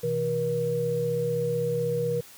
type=tone cluster; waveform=sine; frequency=124.7 / 160.6 / 477.5 Hz; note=B2 / E3 / A#4; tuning=+17 / -45 / +42 cents; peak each=-33 / -32 / -25 dBFS; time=0.03-2.21 s; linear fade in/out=10 ms; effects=white hiss -49 dBFS RMS until 2.37 s